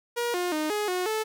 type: tone with pitch steps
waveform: sawtooth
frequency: 476.7 / 356.4 / 307.6 / 418.8 / 363.5 / 436 Hz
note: A#4 / F4 / D#4 / G#4 / F#4 / A4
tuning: +39 / +35 / -20 / +15 / -31 / -16 cents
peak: -22 dBFS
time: 0.16-1.24 s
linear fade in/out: 20 ms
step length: 180 ms
effects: none